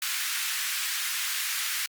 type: high-pass noise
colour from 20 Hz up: pink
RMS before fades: -30 dBFS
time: 0.02-1.86 s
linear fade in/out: 2 ms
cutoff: 1500 Hz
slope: 24 dB/octave
effects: Opus 48 kbps